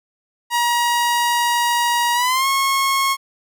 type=tone with pitch glide; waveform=sawtooth; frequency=953 to 1088.4 Hz; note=A#5 to C#6; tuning=+38 to -32 cents; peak=-12 dBFS; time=0.5-3.17 s; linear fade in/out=50 ms; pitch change=+230 cents; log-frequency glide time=2.14-2.47 s; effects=none